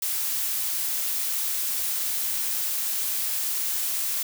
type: noise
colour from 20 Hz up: blue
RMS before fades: -27 dBFS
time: 0.02-4.23 s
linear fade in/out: 5 ms
effects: none